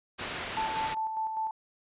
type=low-pass noise; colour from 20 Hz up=white; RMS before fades=-37 dBFS; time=0.18-0.95 s; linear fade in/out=20 ms; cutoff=3000 Hz; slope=12 dB/octave
type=tone with tremolo; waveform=sine; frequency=880 Hz; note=A5; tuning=in tune; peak=-28 dBFS; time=0.57-1.51 s; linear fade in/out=2 ms; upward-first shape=square; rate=5 Hz; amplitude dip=40%
effects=resampled to 8000 Hz